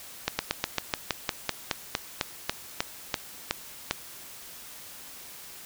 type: slowing click train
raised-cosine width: 0.2 ms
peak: -7 dBFS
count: 17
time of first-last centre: 0.28-3.91 s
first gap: 110 ms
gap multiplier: 1.09
effects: white hiss -45 dBFS RMS until 5.65 s